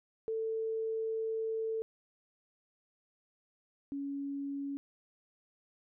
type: tone pair in turn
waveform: sine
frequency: 445.1 / 279.8 Hz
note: A4 / C#4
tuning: +20 / +16 cents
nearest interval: minor sixth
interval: 804 cents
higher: first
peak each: -32 / -35 dBFS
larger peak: first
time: 0.28-1.82 / 3.92-4.77 s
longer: first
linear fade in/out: 0 ms
effects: none